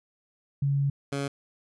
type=tone pair in turn; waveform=sine / 15% pulse; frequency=140 / 140 Hz; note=C#3 / C#3; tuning=+18 / +18 cents; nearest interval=unison; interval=0 cents; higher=neither; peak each=-22 dBFS; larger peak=neither; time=0.62-0.9 / 1.12-1.28 s; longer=first; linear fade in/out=5 ms; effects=resampled to 24000 Hz